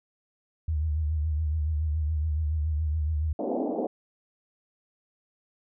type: tone with vibrato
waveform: sine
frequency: 77.1 Hz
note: D#2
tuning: 15 cents flat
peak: -24 dBFS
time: 0.68-3.33 s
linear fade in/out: 5 ms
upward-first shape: triangle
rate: 7.1 Hz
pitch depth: 89 cents each way
type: band-pass noise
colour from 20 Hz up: pink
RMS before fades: -29 dBFS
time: 3.39-3.87 s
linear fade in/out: 5 ms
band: 230 to 750 Hz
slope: 48 dB/octave
effects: none